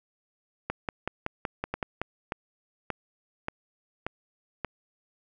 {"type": "two click trains", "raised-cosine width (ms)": 0.5, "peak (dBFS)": [-14, -15], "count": [8, 6], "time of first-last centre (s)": [[0.7, 2.016], [1.74, 4.647]], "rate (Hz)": [5.32, 1.72], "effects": []}